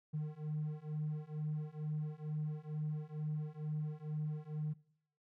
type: beating tone pair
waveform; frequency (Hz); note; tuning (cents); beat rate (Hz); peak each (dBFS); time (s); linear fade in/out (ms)
triangle; 151.2 / 153.4; D#3 / D#3; -49 / -24; 2.2; -38 / -37; 0.13-4.74; 20
effects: noise-tail reverb RT60 0.6 s tail -22 dB re dry + tanh soft clip ceiling -31 dBFS